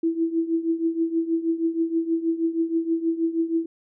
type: tone with tremolo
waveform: sine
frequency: 329.6 Hz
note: E4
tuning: in tune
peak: -17 dBFS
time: 0.03-3.66 s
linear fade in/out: 5 ms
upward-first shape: triangle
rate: 6.3 Hz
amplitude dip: 85%
effects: none